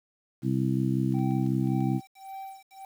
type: harmonic tone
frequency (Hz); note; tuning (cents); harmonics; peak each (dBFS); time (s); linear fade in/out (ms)
65.41; C2; 0; 2 / 3 / 4 / 5; -27 / -29 / -30 / -31; 0.42-2.01; 50
type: clicks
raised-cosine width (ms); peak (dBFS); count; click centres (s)
0.2; -36; 6; 1.124 / 1.19 / 1.31 / 1.464 / 1.673 / 1.806
type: tone with tremolo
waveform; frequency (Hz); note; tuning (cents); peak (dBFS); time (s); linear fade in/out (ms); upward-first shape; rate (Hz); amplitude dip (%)
triangle; 775; G5; -20; -34; 1.14-2.85; 2; sine; 1.8; 95
effects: 9-bit